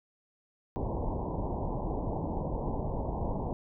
pink low-pass noise, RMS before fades -33 dBFS, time 0.76-3.53 s, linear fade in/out 0 ms, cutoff 1000 Hz, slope 96 dB/octave, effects none

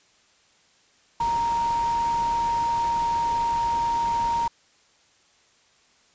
sine tone in noise, 932.3 Hz, A#5, in tune, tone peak -21 dBFS, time 1.2-4.48 s, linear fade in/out 5 ms, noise pink, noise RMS -37 dBFS, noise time 1.2-4.48 s, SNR +13 dB, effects white hiss -60 dBFS RMS until 6.14 s + resampled to 16000 Hz

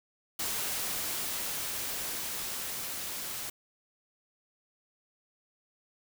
white noise with level ramp, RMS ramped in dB -33 to -38 dBFS, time 0.39-3.5 s, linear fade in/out 5 ms, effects none

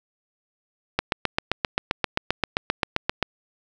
click train, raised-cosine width 0.3 ms, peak -4 dBFS, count 18, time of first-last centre 0.99-3.227 s, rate 7.6 Hz, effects none

